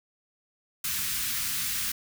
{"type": "band-stop noise", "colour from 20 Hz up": "white", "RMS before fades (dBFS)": -30, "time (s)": [0.84, 1.92], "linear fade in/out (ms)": 5, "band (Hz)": [230, 1300], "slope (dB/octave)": 24, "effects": []}